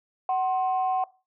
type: tone pair together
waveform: sine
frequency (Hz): 750 / 1058.2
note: F#5 / C6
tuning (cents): +23 / +19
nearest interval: tritone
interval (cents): 596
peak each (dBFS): -22 / -30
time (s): 0.29-1.04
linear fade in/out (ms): 2
effects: noise-tail reverb RT60 0.3 s tail -20 dB re dry + tanh soft clip ceiling -16 dBFS